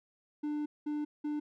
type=tone bursts at uneven times; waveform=triangle; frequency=297.7 Hz; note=D4; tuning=24 cents sharp; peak=-30 dBFS; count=3; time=0.43-0.66 / 0.86-1.05 / 1.24-1.4 s; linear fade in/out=10 ms; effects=none